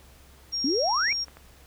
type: tone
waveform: sine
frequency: 5580 Hz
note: F8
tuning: 2 cents flat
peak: -26 dBFS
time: 0.52-1.25 s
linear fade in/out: 20 ms
type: exponential sweep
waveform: sine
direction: up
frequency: 246.9 to 2447 Hz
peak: -23 dBFS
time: 0.64-1.13 s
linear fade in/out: 5 ms
type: clicks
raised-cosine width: 0.5 ms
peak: -30 dBFS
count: 4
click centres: 1.083 / 1.125 / 1.283 / 1.37 s
effects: added 67 Hz sine -53 dBFS peak until 1.66 s + pink hiss -55 dBFS RMS until 1.66 s